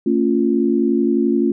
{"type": "chord", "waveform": "sine", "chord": "A augmented", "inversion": "none", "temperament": "equal with one note detuned", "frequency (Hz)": [225.8, 277.2, 349.2], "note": ["A3", "C#4", "E#4"], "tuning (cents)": [45, 0, 0], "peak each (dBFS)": -18, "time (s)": [0.06, 1.52], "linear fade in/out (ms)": 5, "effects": []}